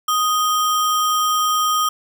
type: tone with sample-and-hold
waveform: sine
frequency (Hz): 1244.5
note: D#6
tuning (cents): 0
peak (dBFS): -15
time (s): 0.08-1.89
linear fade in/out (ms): 5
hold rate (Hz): 4410
effects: none